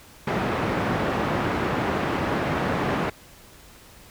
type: band-pass noise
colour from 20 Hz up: pink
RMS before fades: -25 dBFS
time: 0.27-3.1 s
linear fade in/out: 5 ms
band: 120 to 1700 Hz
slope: 12 dB/octave
effects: pink hiss -49 dBFS RMS until 4.1 s